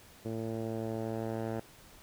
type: tone with low-pass filter sweep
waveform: 10% pulse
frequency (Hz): 112.4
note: A2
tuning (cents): +37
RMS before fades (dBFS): -36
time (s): 0.25-1.6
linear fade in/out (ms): 5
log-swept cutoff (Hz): 440 to 1100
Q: 0.98
effects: pink hiss -56 dBFS RMS until 2.02 s